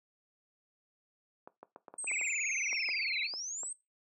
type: clicks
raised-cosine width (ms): 1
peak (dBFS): -31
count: 12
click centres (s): 1.475 / 1.63 / 1.761 / 1.882 / 1.94 / 2.044 / 2.115 / 2.213 / 2.729 / 2.889 / 3.338 / 3.633
type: linear two-way sweep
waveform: sine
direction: down then up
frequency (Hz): 8440 to 3834 to 8440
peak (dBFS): -37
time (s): 1.98-3.73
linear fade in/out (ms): 5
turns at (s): 3.21
type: tone with vibrato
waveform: sine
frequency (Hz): 2349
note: D7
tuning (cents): 0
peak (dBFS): -32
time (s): 2.07-3.27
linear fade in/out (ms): 5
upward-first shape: triangle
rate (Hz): 18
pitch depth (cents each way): 240
effects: noise-tail reverb RT60 0.2 s tail -17 dB re dry + high-pass 400 Hz 12 dB/octave